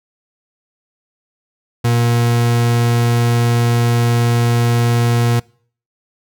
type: tone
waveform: 40% pulse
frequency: 118.6 Hz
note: A#2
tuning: 30 cents sharp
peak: -11 dBFS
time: 1.84-5.4 s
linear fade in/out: 10 ms
effects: noise-tail reverb RT60 0.5 s tail -25 dB re dry